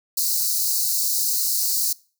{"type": "high-pass noise", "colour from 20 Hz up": "white", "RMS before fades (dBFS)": -22, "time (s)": [0.17, 1.93], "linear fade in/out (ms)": 5, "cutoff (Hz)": 4100, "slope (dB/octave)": 96, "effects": ["noise-tail reverb RT60 0.4 s tail -23 dB re dry"]}